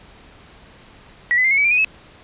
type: tone with pitch steps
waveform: sine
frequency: 1931 / 2013 / 2098 / 2188 / 2280 / 2377 / 2478 / 2584 Hz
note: B6 / B6 / C7 / C#7 / C#7 / D7 / D#7 / E7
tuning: -39 / +33 / +4 / -23 / +48 / +20 / -8 / -35 cents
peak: -13 dBFS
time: 1.31-1.846 s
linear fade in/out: 0 ms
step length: 67 ms
effects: pink hiss -46 dBFS RMS until 2.23 s + resampled to 8000 Hz